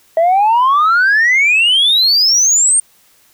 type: exponential sweep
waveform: sine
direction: up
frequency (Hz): 641 to 8870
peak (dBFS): -6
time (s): 0.17-2.8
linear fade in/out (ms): 2
effects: tanh soft clip ceiling -6 dBFS + white hiss -51 dBFS RMS until 3.33 s